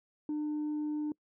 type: tone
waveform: sine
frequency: 300.6 Hz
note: D4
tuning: 40 cents sharp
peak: -29 dBFS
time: 0.29-1.12 s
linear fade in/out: 2 ms
effects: noise-tail reverb RT60 0.1 s tail -26 dB re dry + tanh soft clip ceiling -30 dBFS